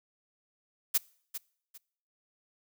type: noise with echo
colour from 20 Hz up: blue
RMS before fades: -25 dBFS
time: 0.94-0.98 s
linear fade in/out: 10 ms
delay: 400 ms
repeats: 2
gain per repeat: -12 dB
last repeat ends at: 1.78 s
effects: noise-tail reverb RT60 0.6 s tail -25 dB re dry